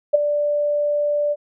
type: tone with ADSR envelope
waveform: sine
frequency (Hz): 587.3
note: D5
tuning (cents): 0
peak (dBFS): -7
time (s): 0.13-1.36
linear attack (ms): 17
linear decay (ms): 14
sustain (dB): -10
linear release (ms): 42
effects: none